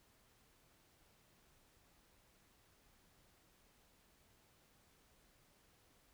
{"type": "silence", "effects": ["pink hiss -71 dBFS RMS until 6.13 s"]}